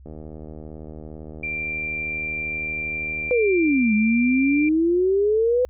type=click train; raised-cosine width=2 ms; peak=-25 dBFS; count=252; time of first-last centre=0.06-3.29 s; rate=77.7 Hz
type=tone; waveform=sine; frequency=2364 Hz; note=D7; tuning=11 cents sharp; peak=-25 dBFS; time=1.43-4.69 s; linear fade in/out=5 ms
type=exponential two-way sweep; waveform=sine; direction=down then up; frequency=507 to 209.6 to 507 Hz; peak=-16 dBFS; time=3.31-5.65 s; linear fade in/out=0 ms; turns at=3.94 s
effects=added 65 Hz sine -43 dBFS peak until 5.69 s